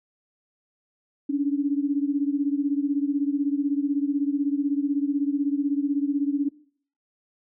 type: beating tone pair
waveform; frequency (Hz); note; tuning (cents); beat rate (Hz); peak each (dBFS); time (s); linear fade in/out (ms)
sine; 280 / 296; C#4 / D4; +18 / +14; 16; -23 / -26; 1.29-6.49; 10
effects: noise-tail reverb RT60 0.5 s tail -20 dB re dry